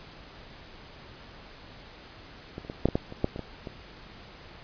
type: clicks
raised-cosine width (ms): 2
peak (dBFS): -23 / -30 / -21 / -7 / -14 / -11 / -26 / -10 / -23 / -20 / -23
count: 11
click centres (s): 2.581 / 2.649 / 2.699 / 2.856 / 2.887 / 2.955 / 3.124 / 3.244 / 3.361 / 3.393 / 3.672
effects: pink hiss -48 dBFS RMS until 4.63 s + resampled to 11025 Hz